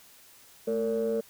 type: tone cluster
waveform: sine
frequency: 219.4 / 455.8 / 573 Hz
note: A3 / A#4 / D5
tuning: -5 / -39 / -43 cents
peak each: -32 / -26 / -32 dBFS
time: 0.67-1.21 s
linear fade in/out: 10 ms
effects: tanh soft clip ceiling -20 dBFS + white hiss -55 dBFS RMS until 1.29 s